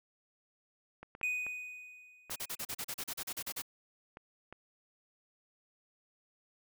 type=clicks; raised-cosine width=0.5 ms; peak=-32 dBFS; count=11; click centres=1.03 / 1.151 / 1.213 / 1.466 / 2.297 / 2.73 / 2.81 / 3.006 / 3.473 / 4.171 / 4.526 s
type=tone with exponential decay; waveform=triangle; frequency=2489 Hz; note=D#7; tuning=in tune; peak=-28 dBFS; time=1.23-2.57 s; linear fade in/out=1 ms; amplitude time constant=290 ms
type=noise bursts; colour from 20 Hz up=white; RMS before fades=-39 dBFS; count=14; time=2.3-3.621 s; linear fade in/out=10 ms; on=60 ms; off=37 ms
effects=none